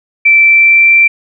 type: tone with pitch glide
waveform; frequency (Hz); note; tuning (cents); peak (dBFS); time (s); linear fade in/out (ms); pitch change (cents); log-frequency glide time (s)
sine; 2333 to 2349; D7 to D7; -12 to 0; -3; 0.25-1.08; 10; +12; 0.42-0.91
effects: none